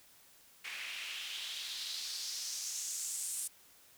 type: noise with band-pass filter sweep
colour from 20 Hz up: white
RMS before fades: -41 dBFS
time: 0.64-3.48 s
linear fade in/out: 10 ms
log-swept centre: 2200 to 9100 Hz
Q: 2.8
effects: white hiss -62 dBFS RMS until 3.97 s